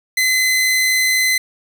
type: tone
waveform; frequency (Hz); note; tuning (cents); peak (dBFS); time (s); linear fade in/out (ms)
sawtooth; 2038; C7; -46; -10; 0.17-1.38; 5
effects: none